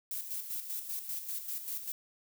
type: noise with tremolo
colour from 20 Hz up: violet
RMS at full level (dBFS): -37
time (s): 0.11-1.92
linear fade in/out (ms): 2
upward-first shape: square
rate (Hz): 5.1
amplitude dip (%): 55
effects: none